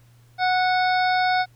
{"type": "harmonic tone", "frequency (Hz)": 736, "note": "F#5", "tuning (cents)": -9, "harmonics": [1, 2, 3, 5, 6, 7], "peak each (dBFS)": [-19, -25, -29, -33, -35, -36], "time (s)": [0.38, 1.46], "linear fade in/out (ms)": 50, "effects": ["added 119 Hz sine -51 dBFS peak until 1.55 s", "pink hiss -61 dBFS RMS until 1.55 s"]}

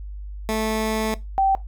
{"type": "tone pair in turn", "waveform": ["15% pulse", "sine"], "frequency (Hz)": [219, 776.4], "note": ["A3", "G5"], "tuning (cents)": [-8, -17], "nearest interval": "octave + minor seventh", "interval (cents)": 2191, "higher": "second", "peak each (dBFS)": -15, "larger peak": "neither", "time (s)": [[0.49, 1.14], [1.38, 1.55]], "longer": "first", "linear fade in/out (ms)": 0, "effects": ["noise-tail reverb RT60 0.2 s tail -18 dB re dry", "added 50 Hz sine -31 dBFS peak until 1.67 s"]}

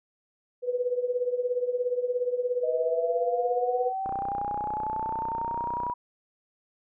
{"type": "tone with tremolo", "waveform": "sine", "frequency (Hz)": 493.9, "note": "B4", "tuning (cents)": 0, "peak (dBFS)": -21, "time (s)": [0.62, 3.93], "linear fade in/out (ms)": 50, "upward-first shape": "triangle", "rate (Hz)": 17, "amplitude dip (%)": 85}
{"type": "linear sweep", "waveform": "sine", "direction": "up", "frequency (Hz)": [623, 975], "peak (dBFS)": -28, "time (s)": [2.63, 5.94], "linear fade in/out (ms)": 10}
{"type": "click train", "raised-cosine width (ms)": 1, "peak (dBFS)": -22, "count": 58, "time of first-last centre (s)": [4.06, 5.899], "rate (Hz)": 31}
{"effects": []}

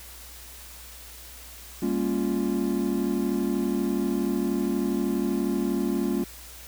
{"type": "chord", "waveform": "triangle", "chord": "G half-diminished seventh", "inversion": "none", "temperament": "equal with one note detuned", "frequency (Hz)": [200.5, 233.1, 277.2, 349.2], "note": ["G3", "Bb3", "Db4", "F4"], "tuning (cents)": [39, 0, 0, 0], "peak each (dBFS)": -27, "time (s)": [1.82, 6.24], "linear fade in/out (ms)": 5, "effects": ["added 60 Hz sine -47 dBFS peak until 6.67 s", "white hiss -45 dBFS RMS until 6.67 s"]}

